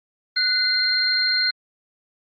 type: tone cluster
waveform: sine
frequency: 1482 / 2057 / 4189 Hz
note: F#6 / C7 / C8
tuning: +2 / -30 / +1 cents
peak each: -24 / -28 / -19 dBFS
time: 0.36-1.51 s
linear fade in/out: 10 ms
effects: Opus 32 kbps